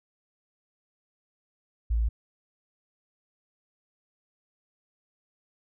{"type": "tone", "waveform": "sine", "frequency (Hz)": 56.4, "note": "A1", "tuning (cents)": 44, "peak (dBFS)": -22, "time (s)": [1.9, 2.09], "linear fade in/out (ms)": 10, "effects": []}